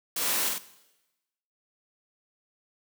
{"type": "noise with echo", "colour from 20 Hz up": "white", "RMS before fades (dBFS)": -30, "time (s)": [0.16, 0.49], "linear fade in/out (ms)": 5, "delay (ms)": 47, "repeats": 2, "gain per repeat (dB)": -2, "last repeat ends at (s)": 0.584, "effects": ["noise-tail reverb RT60 1.0 s tail -17 dB re dry", "high-pass 200 Hz 12 dB/octave"]}